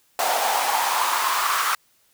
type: noise with high-pass filter sweep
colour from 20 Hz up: pink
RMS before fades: -22 dBFS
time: 0.19-1.75 s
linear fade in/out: 2 ms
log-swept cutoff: 720 to 1200 Hz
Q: 4.6
effects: white hiss -62 dBFS RMS until 2.13 s